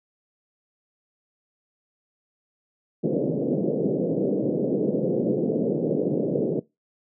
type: band-pass noise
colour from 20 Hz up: white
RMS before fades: -24 dBFS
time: 3.03-6.6 s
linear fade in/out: 10 ms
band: 140 to 520 Hz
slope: 48 dB/octave
effects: noise-tail reverb RT60 0.2 s tail -21 dB re dry